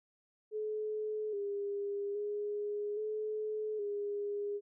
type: tone with pitch steps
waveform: sine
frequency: 428.4 / 403.8 / 414.3 / 429.1 / 409 Hz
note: A4 / G#4 / G#4 / A4 / G#4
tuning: -46 / -49 / -4 / -43 / -26 cents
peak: -34 dBFS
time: 0.51-4.61 s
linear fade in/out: 50 ms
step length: 820 ms
effects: none